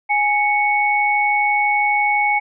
sine tone pair together, 830.4 / 2217 Hz, G#5 / C#7, 0 / 0 cents, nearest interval octave + perfect fourth, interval 1700 cents, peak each -17 dBFS, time 0.09-2.4 s, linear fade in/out 20 ms, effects none

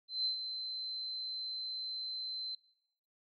sine tone with ADSR envelope, 4079 Hz, C8, 45 cents flat, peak -30 dBFS, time 0.08-2.55 s, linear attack 170 ms, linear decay 110 ms, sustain -8 dB, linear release 3 ms, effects noise-tail reverb RT60 0.8 s tail -20 dB re dry

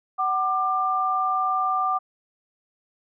sine tone pair together, 751 / 1191.3 Hz, F#5 / D6, +26 / +24 cents, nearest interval minor sixth, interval 798 cents, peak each -25 / -22 dBFS, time 0.18-1.99 s, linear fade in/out 20 ms, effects none

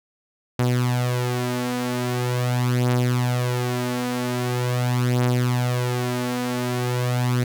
sawtooth beating tone pair, 123.47 / 123.9 Hz, B2 / B2, 0 / +6 cents, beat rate 0.43 Hz, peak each -21 / -18 dBFS, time 0.59-7.44 s, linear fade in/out 5 ms, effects none

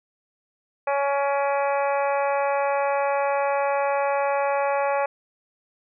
harmonic tone with a mistuned harmonic, 280 Hz, C#4, 18 cents sharp, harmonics 2 / 3 / 4 / 5 / 6 / 7 / 8 / 9, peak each -23 / -25 / -30 / -35 / -36 / -38 / -38 / -38 dBFS, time 0.87-5.06 s, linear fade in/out 5 ms, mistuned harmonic 8, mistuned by +62 cents, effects none

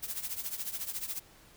blue noise with tremolo, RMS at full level -34 dBFS, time 0.02-1.2 s, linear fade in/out 20 ms, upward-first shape triangle, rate 14 Hz, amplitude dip 85%, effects pink hiss -58 dBFS RMS until 1.56 s

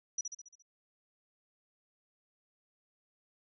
sine tone with echo, 5860 Hz, F#8, 18 cents flat, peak -31 dBFS, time 0.18-0.21 s, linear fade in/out 5 ms, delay 69 ms, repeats 6, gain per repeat -5 dB, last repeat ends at 0.624 s, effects none

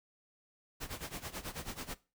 pink noise with tremolo, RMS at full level -40 dBFS, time 0.8-1.95 s, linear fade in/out 20 ms, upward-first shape sine, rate 9.2 Hz, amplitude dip 85%, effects noise-tail reverb RT60 0.3 s tail -19 dB re dry

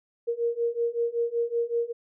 sine beating tone pair, 466.2 / 471.5 Hz, A#4 / A#4, 0 / +20 cents, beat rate 5.3 Hz, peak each -28 / -27 dBFS, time 0.27-1.93 s, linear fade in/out 20 ms, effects none

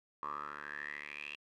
10% pulse tone with band-pass filter sweep, 73.42 Hz, D2, in tune, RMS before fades -44 dBFS, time 0.23-1.36 s, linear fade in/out 0 ms, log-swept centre 1100 to 2800 Hz, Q 9.4, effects none

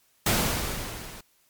pink noise with level ramp, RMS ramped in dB -21 to -43 dBFS, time 0.26-1.21 s, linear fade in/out 5 ms, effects white hiss -65 dBFS RMS until 1.49 s + MP3 96 kbps

